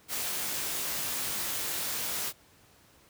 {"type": "noise with comb filter", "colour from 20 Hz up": "white", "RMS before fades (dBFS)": -33, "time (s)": [0.08, 2.33], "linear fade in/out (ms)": 50, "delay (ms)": 19, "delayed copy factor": 0.65, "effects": ["pink hiss -60 dBFS RMS until 3.09 s", "high-pass 60 Hz 12 dB/octave"]}